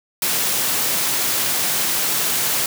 white high-pass noise, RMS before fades -20 dBFS, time 0.22-2.66 s, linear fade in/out 2 ms, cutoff 100 Hz, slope 48 dB/octave, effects none

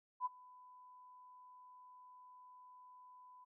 sine tone with ADSR envelope, 1000 Hz, B5, 21 cents sharp, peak -33 dBFS, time 0.2-3.45 s, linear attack 55 ms, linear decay 23 ms, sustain -24 dB, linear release 16 ms, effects none

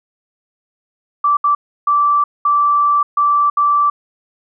sine tone bursts at uneven times, 1165 Hz, D6, 14 cents flat, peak -10 dBFS, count 6, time 1.24-1.37 / 1.44-1.55 / 1.87-2.24 / 2.45-3.03 / 3.17-3.5 / 3.57-3.9 s, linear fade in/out 5 ms, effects none

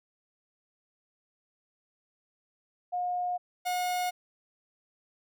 sine / 45% pulse tone pair in turn, 717 / 722 Hz, F5 / F#5, +45 / -43 cents, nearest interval unison, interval 12 cents, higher second, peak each -28 dBFS, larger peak neither, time 2.92-3.38 / 3.65-4.11 s, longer neither, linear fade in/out 20 ms, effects none

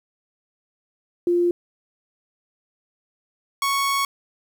sine / sawtooth tone pair in turn, 349.2 / 1108.6 Hz, F4 / C#6, 0 / 0 cents, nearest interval octave + minor sixth, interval 2000 cents, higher second, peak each -16 / -16 dBFS, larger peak neither, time 1.27-1.51 / 3.62-4.05 s, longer second, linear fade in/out 2 ms, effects 9-bit

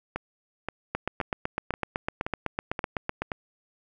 two click trains, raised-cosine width 0.5 ms, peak -12 / -15 dBFS, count 19 / 7, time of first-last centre 0.95-3.22 / 0.16-3.318 s, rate 7.93 / 1.9 Hz, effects none

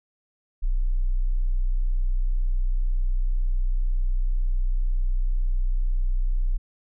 sine tone, 31 Hz, B0, 7 cents sharp, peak -19 dBFS, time 0.62-6.58 s, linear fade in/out 20 ms, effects none

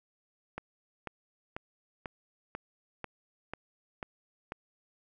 click train, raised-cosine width 0.5 ms, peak -22 dBFS, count 9, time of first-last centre 0.58-4.521 s, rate 2.03 Hz, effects none

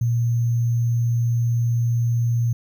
sine tone with sample-and-hold, 117.7 Hz, A#2, 17 cents sharp, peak -17 dBFS, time 0.01-2.53 s, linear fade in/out 5 ms, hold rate 6300 Hz, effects none

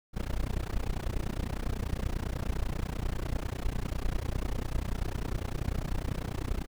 brown noise with amplitude modulation, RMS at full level -28 dBFS, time 0.13-6.67 s, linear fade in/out 50 ms, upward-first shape sine, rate 30.1 Hz, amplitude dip 100%, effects none

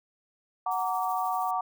sine chord, Gb augmented, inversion none, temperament just, 740 / 925 / 1156.2 Hz, Gb5 / Bb5 / D6, 0 / -14 / -27 cents, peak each -29 / -32 / -31 dBFS, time 0.66-1.61 s, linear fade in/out 5 ms
violet noise with tremolo, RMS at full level -45 dBFS, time 0.71-1.51 s, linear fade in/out 5 ms, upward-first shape sine, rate 13 Hz, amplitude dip 40%
effects none

